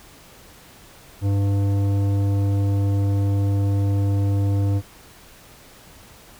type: tone with tanh clipping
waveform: sine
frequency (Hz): 99.6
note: G2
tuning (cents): +28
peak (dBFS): -19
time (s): 1.21-4.82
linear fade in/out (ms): 50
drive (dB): 13
effects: pink hiss -47 dBFS RMS until 6.39 s